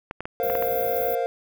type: clicks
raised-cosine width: 0.5 ms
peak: -16 dBFS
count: 6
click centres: 0.111 / 0.206 / 0.255 / 0.5 / 0.553 / 0.625 s
type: chord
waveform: triangle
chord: Bb suspended second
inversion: none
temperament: just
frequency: 466.2 / 524.4 / 699.2 Hz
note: Bb4 / C5 / F5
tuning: 0 / +4 / +2 cents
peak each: -25 dBFS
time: 0.4-1.26 s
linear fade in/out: 0 ms
type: band-stop noise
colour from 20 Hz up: white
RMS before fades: -31 dBFS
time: 0.43-1.15 s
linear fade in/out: 2 ms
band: 730 to 13000 Hz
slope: 96 dB/octave
effects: none